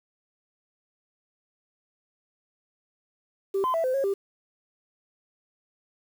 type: tone with pitch steps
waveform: sine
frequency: 390.8 / 1027 / 659 / 514 / 546 / 394.8 Hz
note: G4 / C6 / E5 / C5 / C#5 / G4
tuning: -5 / -33 / -1 / -31 / -26 / +12 cents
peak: -21 dBFS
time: 3.54-4.14 s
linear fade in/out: 10 ms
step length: 100 ms
effects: tanh soft clip ceiling -20 dBFS + 8-bit